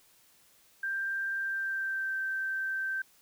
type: tone with pitch glide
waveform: sine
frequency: 1581 to 1557.4 Hz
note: G6 to G6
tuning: +14 to -12 cents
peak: -30 dBFS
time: 0.83-3.02 s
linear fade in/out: 5 ms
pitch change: -26 cents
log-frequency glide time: 1.4-2.16 s
effects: white hiss -63 dBFS RMS until 3.21 s